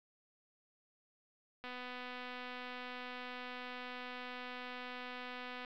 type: click train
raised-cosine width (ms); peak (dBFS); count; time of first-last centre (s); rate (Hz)
0.3; -30; 999; 1.64-5.648; 249
effects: low-pass 4000 Hz 12 dB/octave + 12-bit